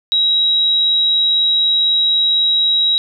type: tone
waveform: sine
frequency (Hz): 3846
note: B7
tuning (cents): -47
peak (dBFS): -11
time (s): 0.12-2.98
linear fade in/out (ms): 0
effects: none

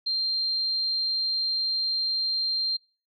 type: tone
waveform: sine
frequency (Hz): 4174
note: C8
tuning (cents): -5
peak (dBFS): -24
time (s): 0.06-2.77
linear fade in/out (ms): 10
effects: noise-tail reverb RT60 0.4 s tail -26 dB re dry

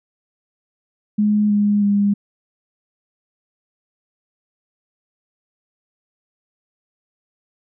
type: tone with pitch steps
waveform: sine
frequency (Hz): 209.5 / 206 / 202.6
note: G#3 / G#3 / G#3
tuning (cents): +15 / -14 / -43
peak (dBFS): -13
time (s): 1.18-2.14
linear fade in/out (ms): 10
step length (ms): 320
effects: none

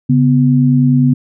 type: tone pair together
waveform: sine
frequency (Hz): 140 / 249.5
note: C#3 / B3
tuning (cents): +18 / +18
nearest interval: minor seventh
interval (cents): 1000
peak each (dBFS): -10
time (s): 0.09-1.14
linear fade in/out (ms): 10
effects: none

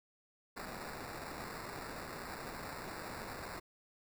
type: noise with sample-and-hold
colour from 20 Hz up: white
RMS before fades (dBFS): -45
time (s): 0.56-3.6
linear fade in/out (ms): 10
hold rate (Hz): 3150
effects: none

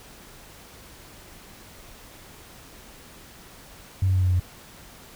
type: tone with pitch steps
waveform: sine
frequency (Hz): 95 / 93.91 / 92.83 / 91.76 / 90.71 / 89.67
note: F#2 / F#2 / F#2 / F#2 / F#2 / F2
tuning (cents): +46 / +26 / +6 / -14 / -34 / +46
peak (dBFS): -17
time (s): 4.02-4.398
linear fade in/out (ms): 5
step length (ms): 63
effects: tanh soft clip ceiling -13 dBFS + pink hiss -47 dBFS RMS until 5.15 s

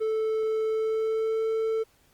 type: tone with pitch glide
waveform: triangle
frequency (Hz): 438.9 to 444.5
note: A4 to A4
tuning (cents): -4 to +18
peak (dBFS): -22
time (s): 0-1.84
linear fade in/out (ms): 20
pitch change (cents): +22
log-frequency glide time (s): 0.66-1.45
effects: pink hiss -63 dBFS RMS until 2.13 s + Opus 24 kbps

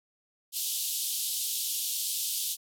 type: band-pass noise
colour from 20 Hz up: white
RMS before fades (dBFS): -32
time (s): 0.52-2.57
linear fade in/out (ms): 50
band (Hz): 3000 to 15000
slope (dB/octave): 48
effects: none

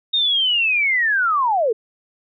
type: linear sweep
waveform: sine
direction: down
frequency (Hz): 3729 to 413.4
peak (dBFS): -15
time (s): 0.13-1.73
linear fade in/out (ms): 10
effects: none

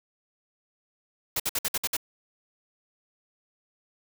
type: noise bursts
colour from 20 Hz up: white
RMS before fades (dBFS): -27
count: 7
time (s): 1.36-1.968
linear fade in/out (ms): 5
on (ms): 38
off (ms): 57
effects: none

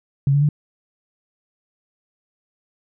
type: tone with pitch steps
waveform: sine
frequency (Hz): 138.59 / 143.15 / 147.85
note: C#3 / D3 / D3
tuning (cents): 0 / -44 / +12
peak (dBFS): -13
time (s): 0.27-0.489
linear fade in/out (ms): 2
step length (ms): 73
effects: none

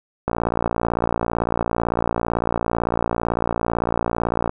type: click train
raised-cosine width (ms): 1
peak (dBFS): -6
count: 245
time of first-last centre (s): 0.28-4.494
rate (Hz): 57.9
effects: none

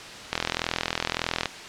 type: click train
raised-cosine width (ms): 0.2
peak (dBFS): -6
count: 48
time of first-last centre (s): 0.33-1.457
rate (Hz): 41.7
effects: white hiss -39 dBFS RMS until 1.68 s + low-pass 5000 Hz 12 dB/octave

